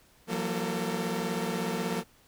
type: tone cluster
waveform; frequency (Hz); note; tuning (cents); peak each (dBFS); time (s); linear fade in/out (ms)
sawtooth; 171.2 / 187.5 / 233.4 / 448.3; F3 / F#3 / A#3 / A4; -34 / +23 / +2 / +32; -31; 0.27-2.04; 50
effects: pink hiss -61 dBFS RMS until 2.27 s